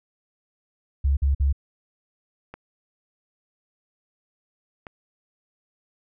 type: tone bursts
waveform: sine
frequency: 69.3 Hz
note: C#2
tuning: in tune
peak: -17 dBFS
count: 3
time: 1.04-1.528 s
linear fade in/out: 10 ms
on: 130 ms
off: 49 ms
type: clicks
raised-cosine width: 0.5 ms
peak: -23 dBFS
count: 2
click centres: 2.54 / 4.868 s
effects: none